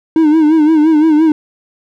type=tone with vibrato; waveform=triangle; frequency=311.1 Hz; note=D#4; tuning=in tune; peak=-4 dBFS; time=0.16-1.32 s; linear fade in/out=2 ms; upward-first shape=sine; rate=5.8 Hz; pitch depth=78 cents each way; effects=none